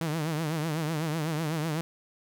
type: tone with vibrato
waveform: sawtooth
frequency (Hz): 157.5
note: D#3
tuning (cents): +21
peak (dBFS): -24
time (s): 0.01-1.81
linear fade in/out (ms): 0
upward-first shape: triangle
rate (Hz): 8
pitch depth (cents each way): 130
effects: none